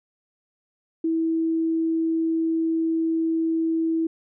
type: tone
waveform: sine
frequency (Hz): 325.7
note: E4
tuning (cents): -21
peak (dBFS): -20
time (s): 1.04-4.07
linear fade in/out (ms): 5
effects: none